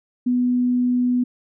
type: tone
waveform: sine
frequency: 247.4 Hz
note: B3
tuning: 3 cents sharp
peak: -16 dBFS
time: 0.26-1.24 s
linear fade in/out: 10 ms
effects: none